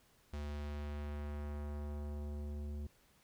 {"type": "tone with low-pass filter sweep", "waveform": "square", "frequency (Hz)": 73.42, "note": "D2", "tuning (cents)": 0, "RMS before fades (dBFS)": -42, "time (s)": [0.33, 2.87], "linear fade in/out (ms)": 5, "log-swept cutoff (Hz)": [6600, 320], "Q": 0.73, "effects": ["pink hiss -69 dBFS RMS until 3.23 s"]}